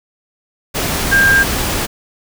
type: tone in noise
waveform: sine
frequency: 1600 Hz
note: G6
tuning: 35 cents sharp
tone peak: -8 dBFS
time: 1.11-1.44 s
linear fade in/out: 20 ms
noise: pink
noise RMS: -18 dBFS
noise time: 0.74-1.87 s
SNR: +7 dB
effects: none